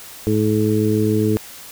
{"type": "harmonic tone", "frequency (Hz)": 107.2, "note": "A2", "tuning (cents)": -45, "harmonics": [1, 2, 3, 4], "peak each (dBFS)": [-20, -20, -20, -20], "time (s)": [0.27, 1.37], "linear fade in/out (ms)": 0, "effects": ["white hiss -38 dBFS RMS until 1.71 s"]}